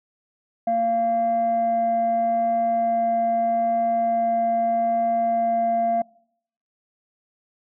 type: tone pair together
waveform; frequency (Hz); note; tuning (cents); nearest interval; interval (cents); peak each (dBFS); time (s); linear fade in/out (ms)
sine; 230 / 689.2; A#3 / F5; -23 / -23; octave + perfect fifth; 1900; -28 / -18; 0.67-6.02; 5
effects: noise-tail reverb RT60 0.7 s tail -25 dB re dry + tanh soft clip ceiling -14 dBFS